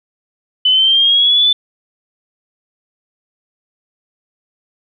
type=linear sweep; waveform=sine; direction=up; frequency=2997 to 3520 Hz; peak=-8 dBFS; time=0.65-1.53 s; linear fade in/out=5 ms; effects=none